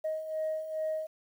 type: beating tone pair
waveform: sine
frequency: 626 / 628.4 Hz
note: D#5 / D#5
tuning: +10 / +17 cents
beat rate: 2.4 Hz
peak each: -37 / -31 dBFS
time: 0.04-1.07 s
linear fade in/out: 10 ms
effects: tanh soft clip ceiling -26 dBFS + 10-bit